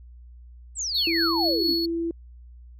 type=exponential sweep; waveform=sine; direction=down; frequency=8300 to 240 Hz; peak=-26 dBFS; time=0.75-1.75 s; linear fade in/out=50 ms
type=tone with tremolo; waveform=triangle; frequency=4382 Hz; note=C#8; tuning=21 cents flat; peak=-20 dBFS; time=0.94-1.86 s; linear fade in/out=10 ms; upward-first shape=triangle; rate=4.3 Hz; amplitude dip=50%
type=tone with pitch glide; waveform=sine; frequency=332.4 to 334.5 Hz; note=E4 to E4; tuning=+15 to +25 cents; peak=-24 dBFS; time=1.07-2.11 s; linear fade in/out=2 ms; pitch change=+10 cents; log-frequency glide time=1.26-1.77 s
effects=added 60 Hz sine -43 dBFS peak until 2.79 s